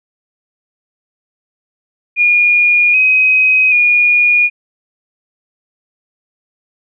sine tone with pitch steps, 2433 / 2525 / 2439 Hz, D#7 / D#7 / D#7, -39 / +25 / -35 cents, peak -7 dBFS, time 2.16-4.5 s, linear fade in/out 50 ms, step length 780 ms, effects none

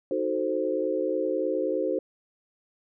sine chord, D# diminished seventh, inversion none, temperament equal, 311.1 / 370 / 440 / 523.3 Hz, D#4 / F#4 / A4 / C5, 0 / 0 / 0 / 0 cents, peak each -31 / -30 / -31 / -28 dBFS, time 0.11-1.99 s, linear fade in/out 2 ms, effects none

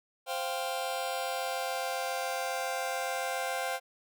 sawtooth chord, C suspended fourth, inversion none, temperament just, 523.3 / 697.7 / 784.9 Hz, C5 / F5 / G5, 0 / -2 / +2 cents, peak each -32 dBFS, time 0.26-3.8 s, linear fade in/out 50 ms, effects none

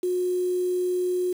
sine tone with quantisation, 361.8 Hz, F#4, 39 cents flat, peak -22 dBFS, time 0.03-1.33 s, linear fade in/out 5 ms, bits 7, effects none

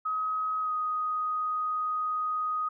sine tone with pitch glide, 1268 to 1248.4 Hz, D#6 to D#6, +32 to +5 cents, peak -27 dBFS, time 0.05-2.69 s, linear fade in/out 10 ms, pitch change -27 cents, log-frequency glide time 0.61-0.72 s, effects none

